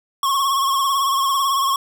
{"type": "tone with vibrato", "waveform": "square", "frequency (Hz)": 1094, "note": "C#6", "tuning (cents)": -23, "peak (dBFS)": -17, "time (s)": [0.23, 1.76], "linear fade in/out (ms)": 2, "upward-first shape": "triangle", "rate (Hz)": 18, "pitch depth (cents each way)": 67, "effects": []}